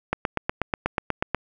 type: click train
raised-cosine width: 0.5 ms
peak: -7 dBFS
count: 11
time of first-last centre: 0.13-1.347 s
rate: 8.22 Hz
effects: none